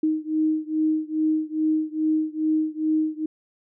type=beating tone pair; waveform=sine; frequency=311.1 / 313.5 Hz; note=D#4 / D#4; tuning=0 / +13 cents; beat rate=2.4 Hz; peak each=-23 / -24 dBFS; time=0.03-3.26 s; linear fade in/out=5 ms; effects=none